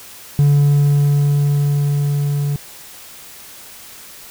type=tone with level ramp; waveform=triangle; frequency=143.8 Hz; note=D3; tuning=36 cents flat; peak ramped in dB=-6 to -14 dBFS; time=0.39-2.56 s; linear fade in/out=0 ms; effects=tanh soft clip ceiling -2 dBFS + white hiss -38 dBFS RMS until 4.3 s